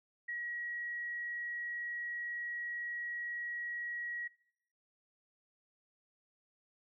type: tone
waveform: sine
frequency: 1909 Hz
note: A#6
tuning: 41 cents sharp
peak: -37 dBFS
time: 0.28-4.28 s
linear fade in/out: 10 ms
effects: noise-tail reverb RT60 0.7 s tail -22 dB re dry